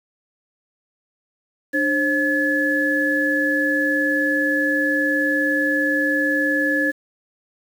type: tone cluster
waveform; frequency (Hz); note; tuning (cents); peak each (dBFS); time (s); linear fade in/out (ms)
sine; 296.8 / 534 / 1710; D4 / C5 / A6; +18 / +35 / -50; -22 / -25 / -19; 1.73-6.92; 20
effects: 7-bit